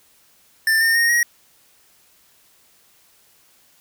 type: tone with pitch steps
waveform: square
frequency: 1782 / 1818.4 / 1855.5 / 1893.4 Hz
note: A6 / A#6 / A#6 / A#6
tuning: +22 / -43 / -9 / +26 cents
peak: -15 dBFS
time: 0.67-1.23 s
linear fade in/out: 2 ms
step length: 140 ms
effects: white hiss -56 dBFS RMS until 3.8 s